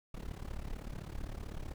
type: noise with amplitude modulation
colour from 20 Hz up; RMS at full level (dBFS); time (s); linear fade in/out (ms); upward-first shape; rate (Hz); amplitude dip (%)
brown; -38; 0.14-1.74; 5; sine; 35.7; 85
effects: none